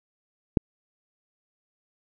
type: click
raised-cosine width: 3 ms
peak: -5 dBFS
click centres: 0.572 s
effects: none